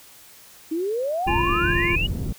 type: exponential sweep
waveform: sine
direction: up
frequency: 307.6 to 2960 Hz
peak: -22 dBFS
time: 0.71-2.07 s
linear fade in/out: 10 ms
type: low-pass noise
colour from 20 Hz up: pink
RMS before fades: -26 dBFS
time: 1.26-2.33 s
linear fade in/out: 5 ms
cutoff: 230 Hz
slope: 12 dB/octave
type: harmonic tone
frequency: 346.9 Hz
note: F4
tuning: 12 cents flat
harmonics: 1 / 3 / 5 / 7 / 8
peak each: -25 / -29 / -31 / -29 / -29 dBFS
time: 1.27-1.96 s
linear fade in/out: 10 ms
effects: white hiss -48 dBFS RMS until 2.38 s